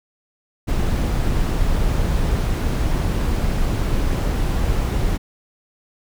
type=noise; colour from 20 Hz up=brown; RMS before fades=-19 dBFS; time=0.67-5.18 s; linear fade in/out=20 ms; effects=none